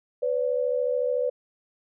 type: tone pair together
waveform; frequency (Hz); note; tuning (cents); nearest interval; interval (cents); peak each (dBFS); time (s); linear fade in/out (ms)
sine; 500 / 573.8; B4 / D5; +21 / -40; major second; 239; -24 / -27; 0.22-1.3; 10
effects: none